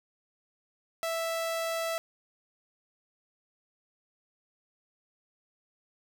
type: tone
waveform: sawtooth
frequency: 659.3 Hz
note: E5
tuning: in tune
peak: -26 dBFS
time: 1.03-1.98 s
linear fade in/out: 0 ms
effects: none